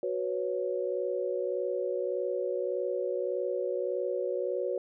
sine chord, F# suspended fourth, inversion none, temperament just, 370 / 493.3 / 555 Hz, F#4 / B4 / C#5, 0 / -2 / +2 cents, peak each -33 dBFS, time 0.03-4.78 s, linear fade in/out 2 ms, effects none

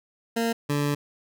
20% pulse tone pair in turn, 230.2 / 145.02 Hz, A#3 / D3, -22 / -22 cents, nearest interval minor sixth, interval 800 cents, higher first, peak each -18 / -18 dBFS, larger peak neither, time 0.36-0.53 / 0.69-0.95 s, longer second, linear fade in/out 10 ms, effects none

